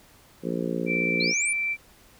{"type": "harmonic tone", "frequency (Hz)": 58.27, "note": "A#1", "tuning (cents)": 0, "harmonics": [3, 4, 5, 6, 7, 8, 9], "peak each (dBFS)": [-31, -32, -33, -34, -34, -35, -36], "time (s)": [0.42, 1.34], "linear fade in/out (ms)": 50}
{"type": "tone", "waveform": "sine", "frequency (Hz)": 2339, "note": "D7", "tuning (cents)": -8, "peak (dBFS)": -24, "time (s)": [0.86, 1.77], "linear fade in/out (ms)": 50}
{"type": "exponential sweep", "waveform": "sine", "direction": "up", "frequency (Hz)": [3951, 10000], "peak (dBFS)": -26, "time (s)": [1.2, 1.53], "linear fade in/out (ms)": 5}
{"effects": ["pink hiss -55 dBFS RMS until 2.19 s"]}